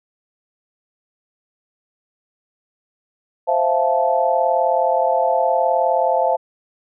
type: chord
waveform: sine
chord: F major seventh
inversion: second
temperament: equal with one note detuned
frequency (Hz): 523.3 / 659.3 / 698.5 / 872.9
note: C5 / E5 / F5 / A5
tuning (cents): 0 / 0 / 0 / -14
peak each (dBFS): -20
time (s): 3.47-6.37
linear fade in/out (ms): 20
effects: none